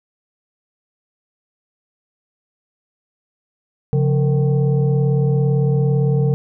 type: tone with frequency modulation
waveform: sine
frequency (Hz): 138.59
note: C#3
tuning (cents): 0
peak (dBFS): -13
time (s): 3.93-6.34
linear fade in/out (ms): 0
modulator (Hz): 315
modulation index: 0.75
effects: none

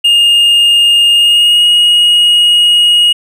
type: tone with pitch glide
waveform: triangle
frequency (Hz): 2832 to 2882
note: F7 to F#7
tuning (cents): +23 to -46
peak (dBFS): -3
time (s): 0.04-3.13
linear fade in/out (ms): 10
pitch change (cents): +31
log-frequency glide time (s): 1.13-1.64
effects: none

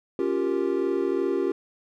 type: chord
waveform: triangle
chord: G half-diminished seventh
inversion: second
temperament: equal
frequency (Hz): 277.2 / 349.2 / 392 / 466.2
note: Db4 / F4 / G4 / Bb4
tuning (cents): 0 / 0 / 0 / 0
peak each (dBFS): -28 / -25 / -24 / -30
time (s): 0.19-1.52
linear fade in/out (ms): 2
effects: none

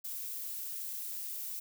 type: noise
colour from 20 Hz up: violet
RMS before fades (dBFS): -40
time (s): 0.04-1.6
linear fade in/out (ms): 10
effects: none

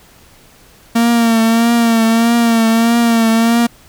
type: tone with vibrato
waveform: 45% pulse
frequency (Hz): 230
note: A#3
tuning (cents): -23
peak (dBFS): -9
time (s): 0.95-3.67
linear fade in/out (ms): 10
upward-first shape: triangle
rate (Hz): 1.6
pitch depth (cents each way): 48
effects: pink hiss -45 dBFS RMS until 3.88 s

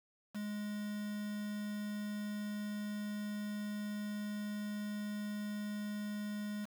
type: tone with quantisation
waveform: triangle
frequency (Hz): 208.3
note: G#3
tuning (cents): +5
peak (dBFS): -36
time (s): 0.34-6.66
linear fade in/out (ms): 20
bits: 8
effects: none

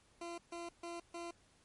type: tone bursts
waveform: 20% pulse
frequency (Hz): 341.8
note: F4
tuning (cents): -37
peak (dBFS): -38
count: 4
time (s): 0.21-1.31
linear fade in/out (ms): 5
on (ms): 170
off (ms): 140
effects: pink hiss -69 dBFS RMS until 1.64 s + MP3 48 kbps

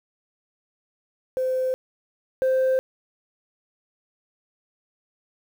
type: tone pair in turn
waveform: sine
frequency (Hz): 516 / 521.4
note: C5 / C5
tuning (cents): -24 / -6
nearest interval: unison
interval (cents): 18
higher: second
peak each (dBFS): -20 / -15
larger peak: second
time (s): 1.37-1.74 / 2.42-2.79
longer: neither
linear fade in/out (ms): 0
effects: tanh soft clip ceiling -17 dBFS + 8-bit

